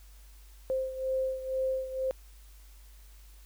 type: beating tone pair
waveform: sine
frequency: 523.3 / 525.4 Hz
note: C5 / C5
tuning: 0 / +7 cents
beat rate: 2.1 Hz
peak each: -30 / -35 dBFS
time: 0.7-2.11 s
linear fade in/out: 0 ms
effects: added 50 Hz sine -50 dBFS peak until 3.45 s + white hiss -61 dBFS RMS until 3.45 s